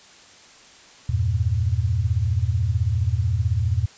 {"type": "chord", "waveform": "sine", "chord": "E diminished", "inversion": "none", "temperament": "equal", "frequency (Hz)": [82.41, 98, 116.54], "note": ["E2", "G2", "Bb2"], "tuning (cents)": [0, 0, 0], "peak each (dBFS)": -23, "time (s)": [1.09, 3.86], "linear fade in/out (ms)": 5, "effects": ["white hiss -48 dBFS RMS until 3.97 s", "resampled to 16000 Hz"]}